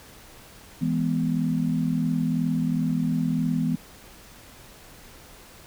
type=chord; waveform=sine; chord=E major; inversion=none; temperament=equal; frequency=164.81 / 207.7 / 246.9 Hz; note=E3 / G#3 / B3; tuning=0 / 0 / 0 cents; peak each=-25 / -29 / -25 dBFS; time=0.81-3.76 s; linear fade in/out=10 ms; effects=pink hiss -48 dBFS RMS until 5.66 s